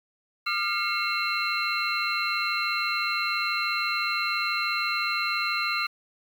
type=tone cluster; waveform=sine; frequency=1202 / 1391 / 2164 / 2713 / 4097 Hz; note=D6 / F6 / C#7 / E7 / C8; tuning=+40 / -7 / -42 / +49 / -37 cents; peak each=-31 dBFS; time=0.46-5.87 s; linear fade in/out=10 ms; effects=8-bit